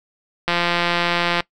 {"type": "click train", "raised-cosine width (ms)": 0.3, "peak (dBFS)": -3, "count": 161, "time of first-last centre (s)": [0.48, 1.405], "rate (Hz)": 173, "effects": ["noise-tail reverb RT60 0.1 s tail -21 dB re dry"]}